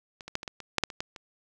clicks, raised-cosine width 0.2 ms, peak -24 / -23 / -11 / -21 / -18 / -24 / -6 / -7 / -23 / -14 / -25 dBFS, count 11, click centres 0.208 / 0.28 / 0.354 / 0.431 / 0.478 / 0.603 / 0.783 / 0.837 / 0.902 / 1.005 / 1.162 s, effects none

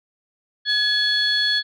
sine tone cluster, 1691 / 3389 / 4350 Hz, G#6 / G#7 / C#8, +31 / +34 / -33 cents, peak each -21 dBFS, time 0.65-1.63 s, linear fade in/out 50 ms, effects tanh soft clip ceiling -9 dBFS

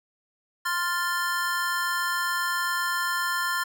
square chord, F major, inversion second, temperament equal, 1046.5 / 1396.9 / 1760 Hz, C6 / F6 / A6, 0 / 0 / 0 cents, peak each -30 dBFS, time 0.65-3.64 s, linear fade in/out 10 ms, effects none

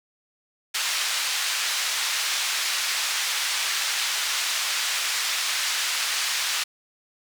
white band-pass noise, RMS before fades -26 dBFS, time 0.74-6.64 s, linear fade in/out 10 ms, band 1300 to 5600 Hz, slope 12 dB/octave, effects none

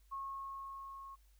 sine tone with level ramp, 1090 Hz, C#6, 29 cents flat, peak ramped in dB -39 to -48 dBFS, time 0.11-1.16 s, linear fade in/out 20 ms, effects added 50 Hz sine -63 dBFS peak until 1.39 s + white hiss -75 dBFS RMS until 1.39 s

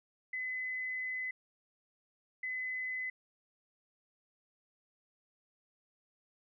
sine tone bursts at uneven times, 2022 Hz, B6, 40 cents sharp, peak -35 dBFS, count 2, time 0.33-1.31 / 2.43-3.1 s, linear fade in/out 5 ms, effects none

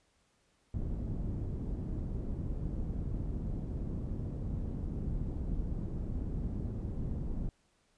pink low-pass noise, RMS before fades -36 dBFS, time 0.74-7.49 s, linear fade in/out 2 ms, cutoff 230 Hz, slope 12 dB/octave, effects pink hiss -72 dBFS RMS until 7.97 s + resampled to 22050 Hz

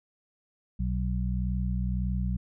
harmonic tone, 61.8 Hz, B1, 2 cents sharp, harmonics 1 / 2 / 3, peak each -28 / -33 / -32 dBFS, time 0.79-2.37 s, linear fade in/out 10 ms, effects none

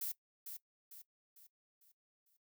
violet noise with echo, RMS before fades -40 dBFS, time 0.01-0.12 s, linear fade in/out 5 ms, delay 450 ms, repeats 5, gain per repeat -7 dB, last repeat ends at 2.37 s, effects noise-tail reverb RT60 0.1 s tail -18 dB re dry

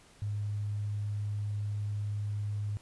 sine tone, 103.5 Hz, G#2, 5 cents flat, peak -31 dBFS, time 0.22-2.77 s, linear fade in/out 0 ms, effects pink hiss -59 dBFS RMS until 2.81 s + resampled to 24000 Hz

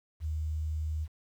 sine tone with quantisation, 77.78 Hz, D#2, in tune, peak -30 dBFS, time 0.2-1.08 s, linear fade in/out 50 ms, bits 10, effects none

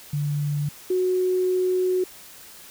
sine tone pair in turn, 146.2 / 367.8 Hz, D3 / F#4, -7 / -10 cents, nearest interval octave + major third, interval 1597 cents, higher second, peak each -22 / -19 dBFS, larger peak second, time 0.13-0.69 / 0.9-2.04 s, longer second, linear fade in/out 5 ms, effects white hiss -45 dBFS RMS until 2.7 s

